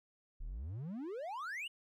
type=exponential sweep; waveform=triangle; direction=up; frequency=31.28 to 3003 Hz; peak=-38 dBFS; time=0.4-1.68 s; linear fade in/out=10 ms; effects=none